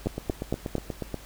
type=two click trains; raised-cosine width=2 ms; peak=-12 / -17 dBFS; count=4 / 10; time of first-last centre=0.07-0.753 / 0.06-1.143 s; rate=4.39 / 8.31 Hz; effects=added 50 Hz sine -47 dBFS peak until 1.25 s + pink hiss -48 dBFS RMS until 1.25 s